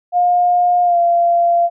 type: tone with pitch glide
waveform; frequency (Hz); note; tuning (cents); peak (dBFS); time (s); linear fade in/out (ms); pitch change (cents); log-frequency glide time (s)
sine; 711 to 688.8; F5 to F5; +31 to -24; -10; 0.12-1.7; 50; -55; 0.83-0.98
effects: none